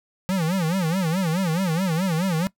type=tone with vibrato; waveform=square; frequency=174.9 Hz; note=F3; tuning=3 cents sharp; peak=-21 dBFS; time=0.29-2.47 s; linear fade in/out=0 ms; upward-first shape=sine; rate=4.7 Hz; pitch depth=190 cents each way; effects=noise-tail reverb RT60 0.1 s tail -20 dB re dry